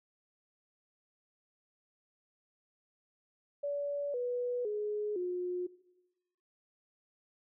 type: tone with pitch steps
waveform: sine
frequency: 573 / 490.3 / 419.5 / 358.9 Hz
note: D5 / B4 / G#4 / F4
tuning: -43 / -13 / +17 / +47 cents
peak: -32 dBFS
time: 3.63-5.67 s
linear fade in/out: 10 ms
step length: 510 ms
effects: noise-tail reverb RT60 1.0 s tail -19 dB re dry